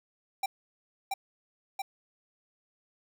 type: tone with echo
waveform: square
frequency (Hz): 784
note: G5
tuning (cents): 0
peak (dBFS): -28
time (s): 0.43-0.46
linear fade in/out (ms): 5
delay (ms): 680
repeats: 2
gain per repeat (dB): -2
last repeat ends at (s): 1.82
effects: none